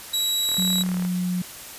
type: tone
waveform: sawtooth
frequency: 3881 Hz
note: B7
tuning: 31 cents flat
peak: -18 dBFS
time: 0.13-0.83 s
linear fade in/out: 10 ms
type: click train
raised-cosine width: 0.5 ms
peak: -21 dBFS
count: 22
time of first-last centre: 0.49-1.05 s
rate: 37.5 Hz
type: tone with pitch glide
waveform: sine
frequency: 185 to 180.36 Hz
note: F#3 to F#3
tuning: 0 to -44 cents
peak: -22 dBFS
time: 0.58-1.42 s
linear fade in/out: 5 ms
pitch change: -44 cents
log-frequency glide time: 0.78-0.96 s
effects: white hiss -39 dBFS RMS until 1.78 s + resampled to 32000 Hz